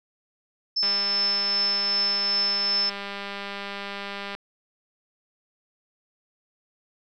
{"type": "tone with tremolo", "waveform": "sine", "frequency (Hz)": 5274, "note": "E8", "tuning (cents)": 0, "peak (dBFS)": -20, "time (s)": [0.76, 2.9], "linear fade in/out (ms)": 10, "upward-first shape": "triangle", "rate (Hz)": 2.6, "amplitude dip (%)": 30}
{"type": "click train", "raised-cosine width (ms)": 0.3, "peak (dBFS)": -18, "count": 705, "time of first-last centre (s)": [0.83, 4.35], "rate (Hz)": 200}
{"effects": []}